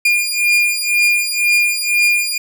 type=beating tone pair; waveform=40% pulse; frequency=2415 / 2417 Hz; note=D7 / D7; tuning=+48 / +49 cents; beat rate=2 Hz; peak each=-15 dBFS; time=0.05-2.38 s; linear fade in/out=5 ms; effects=none